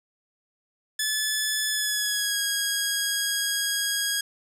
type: tone with pitch glide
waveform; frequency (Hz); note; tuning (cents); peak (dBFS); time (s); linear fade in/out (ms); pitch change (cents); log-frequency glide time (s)
10% pulse; 1728 to 1644.3; A6 to G#6; -32 to -18; -15; 0.99-4.21; 5; -86; 1.69-2.4
effects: none